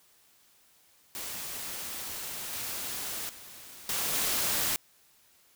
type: noise with level steps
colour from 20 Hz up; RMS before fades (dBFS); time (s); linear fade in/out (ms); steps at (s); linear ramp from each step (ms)
white; -38 / -36 / -48 / -31 / -29; 1.15-4.76; 0; 2.53 / 3.29 / 3.89 / 4.13; 2
effects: white hiss -63 dBFS RMS until 5.55 s